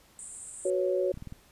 pink band-pass noise, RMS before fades -44 dBFS, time 0.19-0.7 s, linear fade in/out 0 ms, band 7600 to 9200 Hz, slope 96 dB/octave
sine chord, F# suspended fourth, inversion none, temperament equal, 370 / 493.9 / 554.4 Hz, F#4 / B4 / C#5, 0 / 0 / 0 cents, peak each -28 / -34 / -28 dBFS, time 0.65-1.12 s, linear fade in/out 5 ms
clicks, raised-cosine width 5 ms, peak -29 dBFS, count 5, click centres 1.141 / 1.174 / 1.224 / 1.273 / 1.324 s
effects pink hiss -60 dBFS RMS until 1.51 s + resampled to 32000 Hz

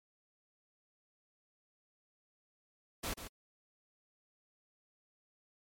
pink noise with echo, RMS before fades -38 dBFS, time 3.03-3.14 s, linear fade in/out 10 ms, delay 140 ms, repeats 1, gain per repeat -9 dB, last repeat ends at 3.28 s, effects MP3 64 kbps

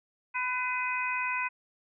harmonic tone with a mistuned harmonic, 501 Hz, B4, 25 cents sharp, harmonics 2 / 3 / 4 / 5, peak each -33 / -36 / -36 / -32 dBFS, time 0.34-1.49 s, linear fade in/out 20 ms, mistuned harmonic 4, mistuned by +21 cents, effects none

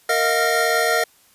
square tone cluster, 463.3 / 634 / 712 / 1384 / 1852 Hz, A#4 / D#5 / F5 / F6 / A#6, -11 / +32 / +33 / -16 / -12 cents, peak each -24 dBFS, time 0.09-1.04 s, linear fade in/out 5 ms, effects white hiss -55 dBFS RMS until 1.34 s + resampled to 32000 Hz

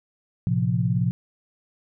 sine chord, F major, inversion first, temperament equal with one note detuned, 112.77 / 130.81 / 174.61 Hz, A2 / C3 / F3, +43 / 0 / 0 cents, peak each -24 dBFS, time 0.47-1.11 s, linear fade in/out 0 ms, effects none

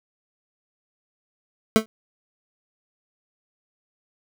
25% pulse tone with exponential decay, 220 Hz, A3, in tune, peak -5 dBFS, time 1.76-1.86 s, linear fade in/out 0 ms, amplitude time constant 20 ms, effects none

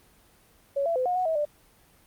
sine tone with pitch steps, 558 / 671 / 510 / 720 / 736 / 643 / 592 Hz, C#5 / E5 / C5 / F#5 / F#5 / E5 / D5, +11 / +31 / -44 / -47 / -9 / -43 / +14 cents, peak -23 dBFS, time 0.76-1.453 s, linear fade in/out 10 ms, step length 99 ms, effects pink hiss -59 dBFS RMS until 2.06 s + Opus 32 kbps

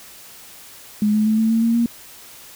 sine tone with pitch steps, 210 / 213.9 / 217.9 / 222 / 226.1 / 230.3 / 234.6 Hz, G#3 / A3 / A3 / A3 / A3 / A#3 / A#3, +19 / -49 / -17 / +16 / +47 / -21 / +11 cents, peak -14 dBFS, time 1.02-1.86 s, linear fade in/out 2 ms, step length 120 ms, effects white hiss -42 dBFS RMS until 2.55 s

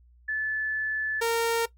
sine / sawtooth tone pair in turn, 1737 / 461.3 Hz, A6 / A#4, -23 / -18 cents, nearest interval octave + major seventh, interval 2295 cents, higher first, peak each -26 / -19 dBFS, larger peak second, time 0.28-1.21 / 1.21-1.66 s, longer first, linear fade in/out 10 ms, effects noise-tail reverb RT60 0.1 s tail -17 dB re dry + added 60 Hz sine -54 dBFS peak until 1.77 s

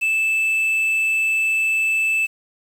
triangle tone with quantisation, 2633 Hz, E7, 3 cents flat, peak -15 dBFS, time 0.01-2.27 s, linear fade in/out 20 ms, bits 7, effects none

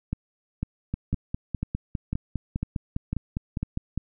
two click trains, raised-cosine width 5 ms, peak -14 / -15 dBFS, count 8 / 16, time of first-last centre 0.13-3.63 / 0.94-3.976 s, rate 2 / 4.94 Hz, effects none

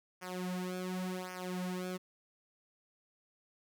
sawtooth tone with flanger, 183 Hz, F#3, 19 cents flat, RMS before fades -39 dBFS, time 0.21-1.98 s, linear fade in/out 20 ms, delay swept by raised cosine 0.25 to 4.45 ms, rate 0.9 Hz, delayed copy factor -1, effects none

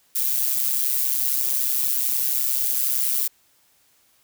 violet noise with amplitude modulation, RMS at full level -19 dBFS, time 0.15-3.28 s, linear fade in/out 10 ms, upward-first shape sine, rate 131 Hz, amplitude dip 75%, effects white hiss -61 dBFS RMS until 4.23 s

